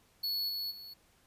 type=tone with level steps; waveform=square; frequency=4400 Hz; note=C#8; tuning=14 cents flat; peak=-32 / -35 / -46 dBFS; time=0.23-0.94 s; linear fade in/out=10 ms; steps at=0.48 / 0.7 s; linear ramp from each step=20 ms; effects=pink hiss -67 dBFS RMS until 1.26 s + resampled to 32000 Hz